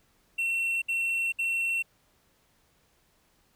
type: tone bursts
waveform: triangle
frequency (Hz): 2712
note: E7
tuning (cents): +49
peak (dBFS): -24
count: 3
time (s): 0.38-1.826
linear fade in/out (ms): 10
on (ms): 440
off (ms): 63
effects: pink hiss -67 dBFS RMS until 3.55 s